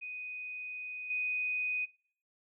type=tone with level steps; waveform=sine; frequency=2493 Hz; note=D#7; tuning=3 cents sharp; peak=-39 / -31 dBFS; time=0.01-1.86 s; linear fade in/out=20 ms; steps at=1.1 s; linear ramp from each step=5 ms; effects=noise-tail reverb RT60 0.6 s tail -24 dB re dry